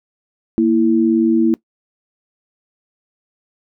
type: tone pair together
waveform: sine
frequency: 231.3 / 329.6 Hz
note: A#3 / E4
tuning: -13 / 0 cents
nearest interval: tritone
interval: 613 cents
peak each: -14 / -13 dBFS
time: 0.58-1.54 s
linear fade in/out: 0 ms
effects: noise-tail reverb RT60 0.1 s tail -21 dB re dry